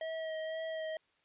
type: tone with vibrato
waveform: square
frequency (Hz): 639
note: D#5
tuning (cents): +46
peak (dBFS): -37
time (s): 0.01-0.97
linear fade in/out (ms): 2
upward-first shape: sine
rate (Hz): 2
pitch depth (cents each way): 19
effects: white hiss -73 dBFS RMS until 1.24 s + resampled to 8000 Hz